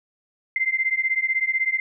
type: beating tone pair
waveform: sine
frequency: 2075 / 2091 Hz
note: C7 / C7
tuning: -15 / -2 cents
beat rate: 16 Hz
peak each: -23 dBFS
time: 0.56-1.8 s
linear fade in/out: 2 ms
effects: none